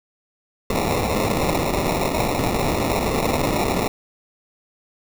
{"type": "noise with sample-and-hold", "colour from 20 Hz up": "white", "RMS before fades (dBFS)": -21, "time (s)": [0.7, 3.88], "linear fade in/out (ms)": 2, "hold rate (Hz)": 1575, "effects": []}